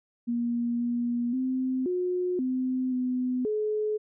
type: tone with pitch steps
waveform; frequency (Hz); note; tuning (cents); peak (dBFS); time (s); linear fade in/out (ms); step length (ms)
sine; 237.4 / 239.5 / 258.7 / 361.3 / 256.8 / 252.2 / 426.5; A#3 / A#3 / C4 / F#4 / C4 / B3 / G#4; +32 / +47 / -19 / -41 / -32 / +36 / +46; -25; 0.27-3.98; 20; 530
effects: none